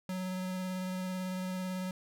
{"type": "tone with vibrato", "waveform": "square", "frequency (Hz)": 185, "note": "F#3", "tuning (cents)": 0, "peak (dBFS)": -35, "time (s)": [0.09, 1.91], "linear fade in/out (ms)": 2, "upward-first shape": "square", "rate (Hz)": 18, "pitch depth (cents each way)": 10, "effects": []}